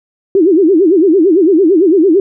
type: tone with vibrato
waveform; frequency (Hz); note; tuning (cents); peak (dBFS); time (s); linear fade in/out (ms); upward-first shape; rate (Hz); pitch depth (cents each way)
sine; 352.5; F4; +16; -5; 0.35-2.2; 2; sine; 8.9; 240
effects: none